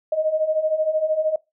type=beating tone pair; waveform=sine; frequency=615 / 628 Hz; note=D#5 / D#5; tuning=-20 / +16 cents; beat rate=13 Hz; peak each=-24 / -20 dBFS; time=0.12-1.36 s; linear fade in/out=5 ms; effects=noise-tail reverb RT60 0.2 s tail -22 dB re dry